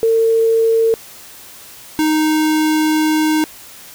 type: tone pair in turn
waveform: sine / square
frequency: 452.3 / 310.2 Hz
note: A4 / D#4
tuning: +48 / -5 cents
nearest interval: perfect fifth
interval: 653 cents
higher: first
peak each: -10 / -13 dBFS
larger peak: first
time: 0.03-0.94 / 1.99-3.44 s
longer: second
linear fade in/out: 0 ms
effects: white hiss -38 dBFS RMS until 3.94 s